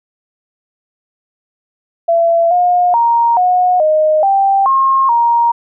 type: tone with pitch steps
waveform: sine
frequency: 673 / 714 / 935 / 726 / 619 / 785 / 1073 / 939 Hz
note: E5 / F5 / A#5 / F#5 / D#5 / G5 / C6 / A#5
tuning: +36 / +38 / +5 / -33 / -9 / +2 / +43 / +12 cents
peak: -8 dBFS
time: 2.08-5.52 s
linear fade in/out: 10 ms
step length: 430 ms
effects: none